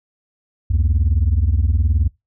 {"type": "beating tone pair", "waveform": "sine", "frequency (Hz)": [67.7, 86.7], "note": ["C#2", "F2"], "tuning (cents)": [-40, -12], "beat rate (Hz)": 19, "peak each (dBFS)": -14, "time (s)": [0.7, 2.08], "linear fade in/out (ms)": 10, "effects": ["noise-tail reverb RT60 0.2 s tail -24 dB re dry", "tanh soft clip ceiling -10 dBFS"]}